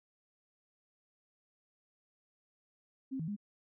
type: tone with pitch steps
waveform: sine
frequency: 265.7 / 160 / 205.6 Hz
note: C4 / D#3 / G#3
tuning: +27 / +49 / -17 cents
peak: -35 dBFS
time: 3.11-3.365 s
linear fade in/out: 20 ms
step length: 85 ms
effects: none